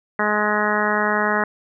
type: harmonic tone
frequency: 210.2 Hz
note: G#3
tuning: 21 cents sharp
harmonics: 1 / 2 / 3 / 4 / 5 / 6 / 7 / 8 / 9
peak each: -26 / -26 / -26 / -26 / -26 / -26 / -26 / -26 / -26 dBFS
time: 0.19-1.44 s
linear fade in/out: 2 ms
effects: none